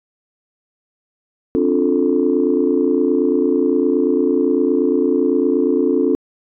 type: chord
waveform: sine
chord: D minor seventh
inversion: third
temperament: just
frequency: 264.3 / 293.7 / 352.4 / 440.5 Hz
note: C4 / D4 / F4 / A4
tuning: +18 / 0 / +16 / +2 cents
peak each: -18 dBFS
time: 1.55-6.15 s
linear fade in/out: 0 ms
effects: tanh soft clip ceiling -4 dBFS